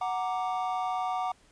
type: chord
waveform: triangle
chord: Gb augmented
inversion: none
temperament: equal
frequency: 740 / 932.3 / 1174.7 Hz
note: Gb5 / Bb5 / D6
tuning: 0 / 0 / 0 cents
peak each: -28 / -34 / -33 dBFS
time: 0.01-1.32 s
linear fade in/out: 5 ms
effects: pink hiss -62 dBFS RMS until 1.51 s + resampled to 22050 Hz